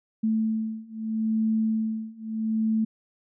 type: beating tone pair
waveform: sine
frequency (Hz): 220 / 220.78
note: A3 / A3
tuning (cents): 0 / +6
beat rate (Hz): 0.78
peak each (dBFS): -27 / -26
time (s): 0.23-2.85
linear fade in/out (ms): 10
effects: none